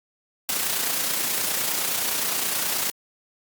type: noise with amplitude modulation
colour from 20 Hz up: white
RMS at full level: -23 dBFS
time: 0.49-2.9 s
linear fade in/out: 0 ms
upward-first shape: sine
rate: 29.6 Hz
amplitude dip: 45%
effects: high-pass 150 Hz 12 dB/octave + Opus 48 kbps